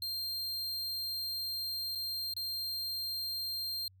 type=tone with dropouts; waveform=45% pulse; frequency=4186 Hz; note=C8; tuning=in tune; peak=-34 dBFS; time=0.02-3.88 s; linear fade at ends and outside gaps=2 ms; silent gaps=1.951-1.955 / 2.338-2.365 s; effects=added 94 Hz sine -59 dBFS peak until 4 s